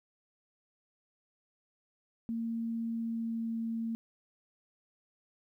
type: tone with pitch glide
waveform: sine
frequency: 229.1 to 227.6 Hz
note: A#3 to A#3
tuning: -30 to -41 cents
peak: -32 dBFS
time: 2.29-3.95 s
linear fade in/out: 0 ms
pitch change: -11 cents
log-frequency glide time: 2.92-3.55 s
effects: 12-bit